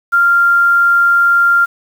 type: tone with quantisation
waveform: sine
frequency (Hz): 1391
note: F6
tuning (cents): -7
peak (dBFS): -7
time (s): 0.12-1.66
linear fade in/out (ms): 20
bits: 6
effects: none